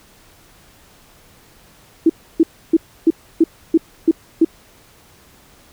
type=tone bursts; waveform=sine; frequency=326.5 Hz; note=E4; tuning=17 cents flat; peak=-7 dBFS; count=8; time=2.06-4.448 s; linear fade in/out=5 ms; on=36 ms; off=300 ms; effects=pink hiss -49 dBFS RMS until 5.72 s